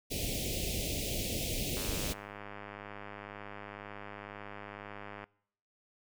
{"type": "band-stop noise", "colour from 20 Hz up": "pink", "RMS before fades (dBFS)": -35, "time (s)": [0.1, 2.14], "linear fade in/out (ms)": 20, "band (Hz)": [660, 2300], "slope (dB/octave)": 48}
{"type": "click train", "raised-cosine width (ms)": 0.5, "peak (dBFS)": -29, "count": 355, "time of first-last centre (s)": [1.77, 5.241], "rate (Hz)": 102}
{"effects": ["noise-tail reverb RT60 0.7 s tail -24 dB re dry"]}